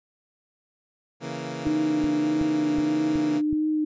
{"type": "chord", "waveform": "15% pulse", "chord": "A# diminished", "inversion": "first", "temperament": "equal", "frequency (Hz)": [138.59, 164.81, 233.1], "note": ["C#3", "E3", "A#3"], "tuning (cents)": [0, 0, 0], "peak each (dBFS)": -29, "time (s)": [1.2, 3.42], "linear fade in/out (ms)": 50}
{"type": "tone with vibrato", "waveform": "sine", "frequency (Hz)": 304.8, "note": "D#4", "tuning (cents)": -36, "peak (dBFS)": -21, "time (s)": [1.65, 3.85], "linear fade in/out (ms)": 10, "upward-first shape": "triangle", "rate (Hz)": 1.6, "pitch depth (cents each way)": 30}
{"type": "click train", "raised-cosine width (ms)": 5, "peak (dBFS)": -21, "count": 6, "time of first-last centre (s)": [1.67, 3.529], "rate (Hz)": 2.69}
{"effects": ["resampled to 16000 Hz"]}